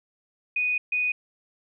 sine tone bursts at uneven times, 2482 Hz, D#7, 5 cents flat, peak -22 dBFS, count 2, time 0.56-0.78 / 0.92-1.12 s, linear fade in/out 5 ms, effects none

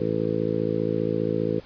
harmonic tone, 55 Hz, A1, in tune, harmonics 2 / 3 / 4 / 5 / 6 / 7 / 8 / 9, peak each -33 / -30 / -32 / -33 / -30 / -34 / -28 / -29 dBFS, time 0-1.6 s, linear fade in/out 5 ms, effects pink hiss -49 dBFS RMS until 1.65 s + resampled to 11025 Hz

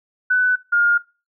sine tone pair in turn, 1497 / 1417.4 Hz, F#6 / F6, +20 / +25 cents, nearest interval minor second, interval 95 cents, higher first, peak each -13 dBFS, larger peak neither, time 0.3-0.56 / 0.72-0.98 s, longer neither, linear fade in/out 10 ms, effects noise-tail reverb RT60 0.3 s tail -21 dB re dry

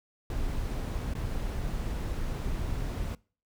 brown noise with dropouts, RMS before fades -32 dBFS, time 0.3-3.15 s, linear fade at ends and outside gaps 2 ms, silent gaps 1.138-1.151 s, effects noise-tail reverb RT60 0.4 s tail -24 dB re dry

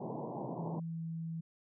pink band-pass noise, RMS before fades -41 dBFS, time 0-0.8 s, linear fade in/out 10 ms, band 120 to 1000 Hz, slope 96 dB/octave
sine tone with pitch glide, 165.2 to 163.77 Hz, E3 to E3, +4 to -11 cents, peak -37 dBFS, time 0.58-1.41 s, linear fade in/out 10 ms, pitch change -15 cents, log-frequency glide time 0.83-1.03 s
effects none

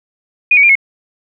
sine tone with pitch steps, 2459 / 2256 / 2392 / 2180 Hz, D#7 / C#7 / D7 / C#7, -21 / +30 / +31 / -29 cents, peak -5 dBFS, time 0.51-0.754 s, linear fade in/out 5 ms, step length 61 ms, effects none

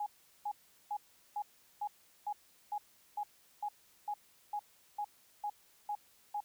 sine tone bursts, 830 Hz, G#5, 1 cent flat, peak -34 dBFS, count 15, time 0-6.405 s, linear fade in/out 5 ms, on 63 ms, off 390 ms, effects white hiss -66 dBFS RMS until 6.44 s

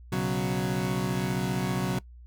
30% pulse chord, B suspended second, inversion none, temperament equal, 123.47 / 138.59 / 185 Hz, B2 / C#3 / F#3, 0 / 0 / 0 cents, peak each -30 / -29 / -26 dBFS, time 0.12-1.99 s, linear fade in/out 5 ms, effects noise-tail reverb RT60 0.1 s tail -20 dB re dry + added 60 Hz sine -45 dBFS peak until 2.26 s

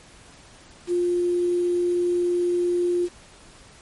sine tone with quantisation, 352 Hz, F4, 14 cents sharp, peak -19 dBFS, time 0.87-3.09 s, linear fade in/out 50 ms, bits 7, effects pink hiss -49 dBFS RMS until 3.81 s + MP3 48 kbps

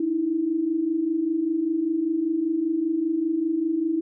sine tone pair together, 302 / 327.1 Hz, D4 / E4, +48 / -13 cents, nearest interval minor second, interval 139 cents, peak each -28 / -22 dBFS, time 0-4.01 s, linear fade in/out 5 ms, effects none

